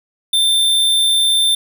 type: tone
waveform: square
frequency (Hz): 3571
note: A7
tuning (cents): +25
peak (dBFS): -12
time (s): 0.33-1.55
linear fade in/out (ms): 5
effects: none